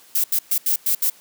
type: noise bursts at uneven times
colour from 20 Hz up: violet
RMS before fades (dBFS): -19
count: 6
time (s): 0.15-0.24 / 0.32-0.39 / 0.51-0.58 / 0.66-0.76 / 0.86-0.95 / 1.02-1.1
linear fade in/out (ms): 5
effects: white hiss -50 dBFS RMS until 1.2 s + high-pass 150 Hz 12 dB/octave